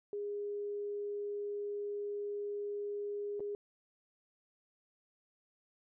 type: tone with dropouts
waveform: sine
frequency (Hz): 410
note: G#4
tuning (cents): -22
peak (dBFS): -36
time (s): 0.13-3.55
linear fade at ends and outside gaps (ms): 1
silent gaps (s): 3.396-3.404
effects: none